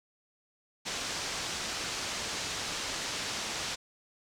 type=low-pass noise; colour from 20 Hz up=white; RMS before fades=-36 dBFS; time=0.85-3.76 s; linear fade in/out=20 ms; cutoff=6700 Hz; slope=24 dB/octave; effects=none